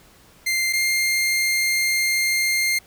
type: tone pair in turn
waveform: sawtooth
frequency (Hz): 2093 / 2111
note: C7 / C7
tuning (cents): 0 / +15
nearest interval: unison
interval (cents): 15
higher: second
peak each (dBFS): -16 / -15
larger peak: second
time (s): 0.46-0.73 / 0.73-2.79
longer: second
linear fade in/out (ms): 10
effects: pink hiss -52 dBFS RMS until 2.86 s